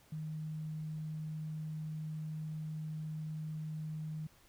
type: tone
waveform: sine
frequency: 155.56 Hz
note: D#3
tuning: in tune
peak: -38 dBFS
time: 0.12-4.27 s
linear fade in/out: 5 ms
effects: pink hiss -65 dBFS RMS until 4.48 s